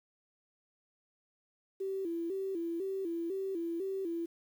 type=tone with vibrato; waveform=sine; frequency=360 Hz; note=F#4; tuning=47 cents flat; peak=-33 dBFS; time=1.8-4.26 s; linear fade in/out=10 ms; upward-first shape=square; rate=2 Hz; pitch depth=120 cents each way; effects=10-bit